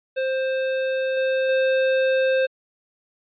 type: tone with level steps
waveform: square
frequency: 525 Hz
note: C5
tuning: 6 cents sharp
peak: -22 / -20 / -18 dBFS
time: 0.16-2.47 s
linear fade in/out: 20 ms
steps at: 1.17 / 1.49 s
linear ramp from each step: 2 ms
effects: resampled to 8000 Hz